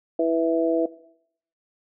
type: harmonic tone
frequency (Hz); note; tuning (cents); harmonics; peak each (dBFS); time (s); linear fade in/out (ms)
164.5; E3; -3; 2 / 3 / 4; -23 / -23 / -23; 0.19-0.86; 5
effects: noise-tail reverb RT60 0.7 s tail -19 dB re dry